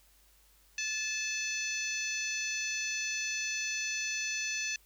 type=harmonic tone; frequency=870 Hz; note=A5; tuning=20 cents flat; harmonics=2 / 3 / 4 / 5 / 6 / 7 / 8; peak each=-41 / -35 / -45 / -42 / -46 / -38 / -50 dBFS; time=0.78-4.76 s; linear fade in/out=2 ms; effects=added 50 Hz sine -65 dBFS peak until 4.85 s + white hiss -65 dBFS RMS until 4.85 s